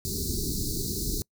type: band-stop noise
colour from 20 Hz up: pink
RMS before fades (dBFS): -30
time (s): 0.05-1.22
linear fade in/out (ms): 0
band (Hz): 430 to 4000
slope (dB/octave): 96
effects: noise-tail reverb RT60 0.1 s tail -26 dB re dry